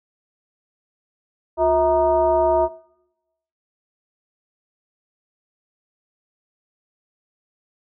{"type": "tone with frequency modulation", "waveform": "sine", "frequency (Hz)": 647, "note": "E5", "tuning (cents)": -32, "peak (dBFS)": -14, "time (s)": [1.57, 2.69], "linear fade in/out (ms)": 50, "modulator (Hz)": 289, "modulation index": 1, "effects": ["noise-tail reverb RT60 0.9 s tail -21 dB re dry"]}